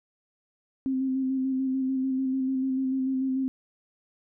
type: tone with vibrato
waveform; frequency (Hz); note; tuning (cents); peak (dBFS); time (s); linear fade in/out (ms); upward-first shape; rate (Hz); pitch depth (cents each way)
sine; 263.3; C4; +11; -24; 0.86-3.48; 0; square; 6.8; 19
effects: none